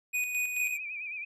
square tone with tremolo, 2481 Hz, D#7, 6 cents flat, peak -28 dBFS, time 0.13-0.78 s, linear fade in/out 20 ms, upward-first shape square, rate 4.6 Hz, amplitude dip 45%
sine tone with vibrato, 2432 Hz, D#7, 40 cents flat, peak -35 dBFS, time 0.58-1.25 s, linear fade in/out 10 ms, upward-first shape sine, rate 9.3 Hz, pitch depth 85 cents each way
effects resampled to 32000 Hz

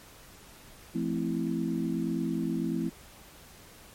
sine chord, F major seventh, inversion none, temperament equal with one note detuned, 171.22 / 220 / 261.6 / 329.6 Hz, F3 / A3 / C4 / E4, -34 / 0 / 0 / 0 cents, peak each -33 dBFS, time 0.94-2.9 s, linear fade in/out 20 ms, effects pink hiss -52 dBFS RMS until 3.94 s + MP3 64 kbps

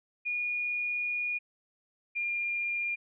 sine tone pair in turn, 2441 / 2405 Hz, D#7 / D7, -34 / +41 cents, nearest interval unison, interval 25 cents, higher first, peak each -29 / -29 dBFS, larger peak neither, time 0.25-1.39 / 2.15-2.96 s, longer first, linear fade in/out 20 ms, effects none

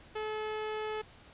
sawtooth tone, 430.6 Hz, A4, 37 cents flat, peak -30 dBFS, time 0.15-1.02 s, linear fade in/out 10 ms, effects pink hiss -56 dBFS RMS until 1.33 s + resampled to 8000 Hz

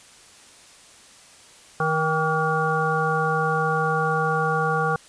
harmonic tone with a mistuned harmonic, 157.8 Hz, D#3, 25 cents sharp, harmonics 1 / 3 / 5 / 7 / 9, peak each -26 / -26 / -26 / -26 / -26 dBFS, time 1.8-4.96 s, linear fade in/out 2 ms, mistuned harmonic 7, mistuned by +61 cents, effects white hiss -49 dBFS RMS until 5.08 s + resampled to 22050 Hz

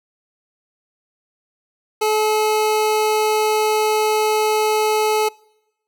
25% pulse tone, 430 Hz, A4, 40 cents flat, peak -12 dBFS, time 2.01-5.29 s, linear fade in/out 10 ms, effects noise-tail reverb RT60 0.9 s tail -25 dB re dry

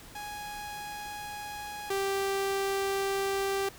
sawtooth tone pair in turn, 830.6 / 392 Hz, G#5 / G4, 0 / 0 cents, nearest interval octave + minor second, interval 1300 cents, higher first, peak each -34 / -24 dBFS, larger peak second, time 0.15-1.9 / 1.9-3.69 s, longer second, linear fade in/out 5 ms, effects pink hiss -50 dBFS RMS until 3.78 s

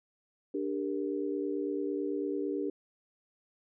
sine chord, G minor, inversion second, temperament equal with one note detuned, 293.7 / 397.2 / 466.2 Hz, D4 / G4 / Bb4, 0 / +23 / 0 cents, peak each -34 / -34 / -38 dBFS, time 0.54-2.7 s, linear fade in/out 5 ms, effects none

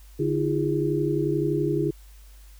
sine tone cluster, 144.8 / 316.7 / 348.3 / 410.1 Hz, D3 / D#4 / F4 / G#4, -24 / +31 / -5 / -22 cents, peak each -27 dBFS, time 0.19-1.91 s, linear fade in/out 10 ms, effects added 50 Hz sine -45 dBFS peak until 2.59 s + white hiss -57 dBFS RMS until 2.59 s

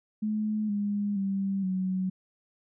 sine tone with pitch steps, 213.8 / 204.4 / 195.38 / 186.77 Hz, A3 / G#3 / G3 / F#3, -49 / -27 / -5 / +17 cents, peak -26 dBFS, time 0.22-2.1 s, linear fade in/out 10 ms, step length 470 ms, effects none

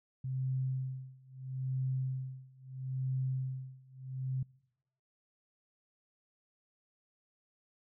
sine tone with tremolo, 130.81 Hz, C3, in tune, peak -30 dBFS, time 0.24-4.43 s, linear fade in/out 5 ms, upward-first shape sine, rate 0.76 Hz, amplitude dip 95%, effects noise-tail reverb RT60 0.9 s tail -26 dB re dry

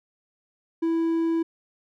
triangle tone, 329.6 Hz, E4, in tune, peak -19 dBFS, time 0.82-1.43 s, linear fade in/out 10 ms, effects none

